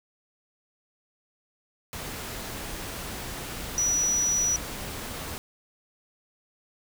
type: tone in noise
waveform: sine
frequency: 5870 Hz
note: F#8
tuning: 15 cents flat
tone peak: -22 dBFS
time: 3.78-4.56 s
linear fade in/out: 0 ms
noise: pink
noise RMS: -36 dBFS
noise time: 1.93-5.38 s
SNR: +11 dB
effects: none